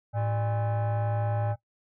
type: tone with frequency modulation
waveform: sine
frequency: 108.2 Hz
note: A2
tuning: 29 cents flat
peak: -22 dBFS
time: 0.13-1.56 s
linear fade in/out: 50 ms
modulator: 705 Hz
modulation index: 0.73
effects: noise-tail reverb RT60 0.1 s tail -17 dB re dry + tanh soft clip ceiling -24 dBFS